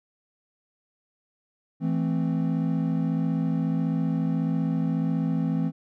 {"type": "chord", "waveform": "triangle", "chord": "A minor", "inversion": "second", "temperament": "equal with one note detuned", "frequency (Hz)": [165.39, 220, 261.6], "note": ["E3", "A3", "C4"], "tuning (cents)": [6, 0, 0], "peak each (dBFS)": [-23, -28, -26], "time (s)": [1.8, 5.72], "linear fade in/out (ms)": 50, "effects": []}